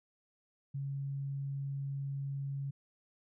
sine tone, 138.59 Hz, C#3, in tune, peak -35 dBFS, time 0.74-2.71 s, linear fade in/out 10 ms, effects none

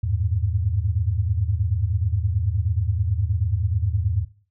sine tone cluster, 81.4 / 98.5 / 107.9 Hz, E2 / G2 / A2, -21 / +9 / -33 cents, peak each -24 dBFS, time 0.03-4.25 s, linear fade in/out 10 ms, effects noise-tail reverb RT60 0.4 s tail -17 dB re dry

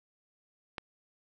click, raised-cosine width 0.3 ms, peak -20 dBFS, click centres 0.782 s, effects none

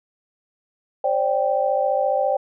sine chord, C suspended second, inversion none, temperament equal with one note detuned, 532.7 / 587.3 / 784 Hz, C5 / D5 / G5, +31 / 0 / 0 cents, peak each -22 dBFS, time 1.04-2.37 s, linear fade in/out 5 ms, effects none

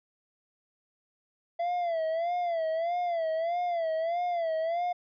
triangle tone with vibrato, 674 Hz, E5, 38 cents sharp, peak -25 dBFS, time 1.59-4.93 s, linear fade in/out 10 ms, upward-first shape sine, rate 1.6 Hz, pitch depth 97 cents each way, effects resampled to 11025 Hz

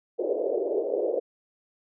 pink band-pass noise, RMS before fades -27 dBFS, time 0.18-1.2 s, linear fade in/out 20 ms, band 370 to 580 Hz, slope 48 dB/octave, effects none

